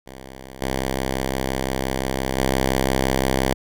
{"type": "tone with level steps", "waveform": "5% pulse", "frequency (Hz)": 65.8, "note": "C2", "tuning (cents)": 10, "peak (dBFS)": [-26, -11, -7], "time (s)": [0.06, 3.54], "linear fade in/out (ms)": 10, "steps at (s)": [0.62, 2.37], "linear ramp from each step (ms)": 2, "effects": []}